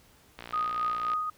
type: click train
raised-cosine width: 0.3 ms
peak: -24 dBFS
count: 45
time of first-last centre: 0.39-1.135 s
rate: 59.1 Hz
type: tone with tremolo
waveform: sine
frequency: 1244.5 Hz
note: D#6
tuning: in tune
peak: -25 dBFS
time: 0.53-1.3 s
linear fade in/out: 5 ms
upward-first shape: triangle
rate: 3.8 Hz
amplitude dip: 45%
effects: pink hiss -60 dBFS RMS until 1.37 s